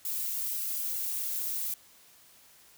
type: noise with flanger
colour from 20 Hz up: violet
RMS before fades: -33 dBFS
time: 0.05-1.74 s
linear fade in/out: 2 ms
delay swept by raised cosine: 1.4 to 3.4 ms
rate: 3.3 Hz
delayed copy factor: +0.95
effects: white hiss -58 dBFS RMS until 2.77 s